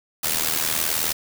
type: noise with amplitude modulation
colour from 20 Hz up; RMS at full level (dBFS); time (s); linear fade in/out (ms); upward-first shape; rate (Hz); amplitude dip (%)
white; -20; 0.23-1.13; 10; sine; 79.1; 75
effects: none